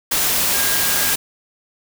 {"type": "tone in noise", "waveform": "sine", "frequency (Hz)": 1624, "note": "G#6", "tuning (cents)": -39, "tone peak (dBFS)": -27, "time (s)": [0.53, 1.14], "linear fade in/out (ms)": 10, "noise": "white", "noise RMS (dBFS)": -18, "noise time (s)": [0.11, 1.16], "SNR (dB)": -12, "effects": []}